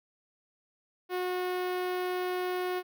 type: tone with notch filter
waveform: sawtooth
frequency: 363.6 Hz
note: F#4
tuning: 30 cents flat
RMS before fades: -32 dBFS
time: 1.09-2.83 s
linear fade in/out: 50 ms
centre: 7300 Hz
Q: 0.55
effects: none